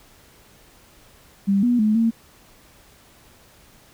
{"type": "tone with pitch steps", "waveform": "sine", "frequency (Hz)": [197.7, 242.8, 214.1, 227.8], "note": ["G3", "B3", "A3", "A#3"], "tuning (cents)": [15, -29, -47, -40], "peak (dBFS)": -15, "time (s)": [1.47, 2.11], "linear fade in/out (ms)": 20, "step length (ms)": 160, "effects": ["pink hiss -52 dBFS RMS until 3.93 s"]}